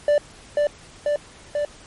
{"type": "tone with echo", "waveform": "triangle", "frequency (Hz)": 587.3, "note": "D5", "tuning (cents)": 0, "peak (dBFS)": -12, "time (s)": [0.08, 0.18], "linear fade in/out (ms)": 2, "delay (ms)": 490, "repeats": 3, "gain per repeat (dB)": -2, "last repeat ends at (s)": 1.65, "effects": ["pink hiss -46 dBFS RMS until 1.86 s", "MP3 48 kbps"]}